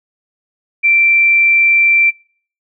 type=tone; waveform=sine; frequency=2349 Hz; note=D7; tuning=in tune; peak=-8 dBFS; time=0.83-2.11 s; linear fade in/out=20 ms; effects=noise-tail reverb RT60 0.5 s tail -23 dB re dry